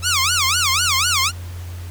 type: tone with vibrato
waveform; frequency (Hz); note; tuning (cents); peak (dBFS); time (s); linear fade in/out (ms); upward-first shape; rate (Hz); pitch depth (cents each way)
10% pulse; 1244.5; D#6; 0; -7; 0.02-1.32; 50; sine; 4; 300
effects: added 88 Hz sine -28 dBFS peak until 1.9 s + pink hiss -42 dBFS RMS until 1.9 s